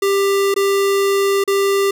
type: tone with dropouts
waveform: square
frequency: 395.6 Hz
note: G4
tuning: 16 cents sharp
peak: -14 dBFS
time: 0.02-1.91 s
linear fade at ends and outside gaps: 5 ms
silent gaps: 0.542-0.562 / 1.44-1.476 s
effects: none